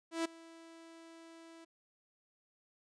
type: tone with ADSR envelope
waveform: sawtooth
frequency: 329.6 Hz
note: E4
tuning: in tune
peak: -27 dBFS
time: 0.11-1.65 s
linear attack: 140 ms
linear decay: 9 ms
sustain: -22 dB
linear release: 11 ms
effects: resampled to 22050 Hz